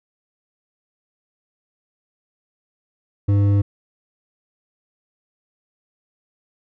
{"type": "tone with hard clipping", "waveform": "sine", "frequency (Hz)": 100.8, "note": "G2", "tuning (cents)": 49, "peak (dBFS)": -15, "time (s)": [3.28, 3.62], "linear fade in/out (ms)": 10, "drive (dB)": 8, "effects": []}